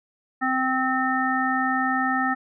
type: harmonic tone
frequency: 260 Hz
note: C4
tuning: 11 cents flat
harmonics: 1 / 3 / 5 / 7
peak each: -26 / -26 / -26 / -26 dBFS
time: 0.41-2.35 s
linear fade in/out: 20 ms
effects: none